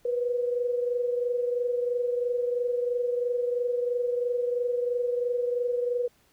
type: tone pair together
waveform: sine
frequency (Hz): 485 / 508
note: B4 / B4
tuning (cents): -31 / +49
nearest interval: minor second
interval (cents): 80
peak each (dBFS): -25 / -33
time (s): 0.05-6.08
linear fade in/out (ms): 5
effects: pink hiss -64 dBFS RMS until 6.32 s